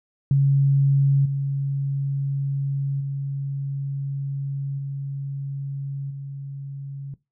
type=tone with level steps; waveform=sine; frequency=138.59 Hz; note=C#3; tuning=in tune; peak=-14 / -21 / -24 / -26 / -30 dBFS; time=0.31-7.14 s; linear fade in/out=2 ms; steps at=1.25 / 3 / 4.78 / 6.1 s; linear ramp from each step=10 ms; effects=noise-tail reverb RT60 0.2 s tail -18 dB re dry